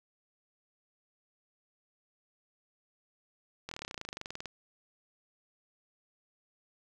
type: slowing click train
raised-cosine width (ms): 0.2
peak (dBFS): -22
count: 22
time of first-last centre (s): 3.69-4.457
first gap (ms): 24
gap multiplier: 1.04
effects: none